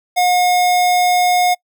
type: tone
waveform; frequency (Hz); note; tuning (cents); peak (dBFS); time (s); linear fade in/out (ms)
square; 720; F#5; -47; -12; 0.16-1.55; 20
effects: noise-tail reverb RT60 0.1 s tail -26 dB re dry